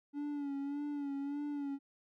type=tone with vibrato; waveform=triangle; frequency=285 Hz; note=C#4; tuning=48 cents sharp; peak=-34 dBFS; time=0.13-1.79 s; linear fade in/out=50 ms; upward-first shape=sine; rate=1.7 Hz; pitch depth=47 cents each way; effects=none